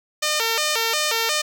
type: tone with vibrato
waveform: 5% pulse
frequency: 525 Hz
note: C5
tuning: 6 cents sharp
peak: -8 dBFS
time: 0.22-1.42 s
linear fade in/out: 10 ms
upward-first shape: square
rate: 2.8 Hz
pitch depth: 250 cents each way
effects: none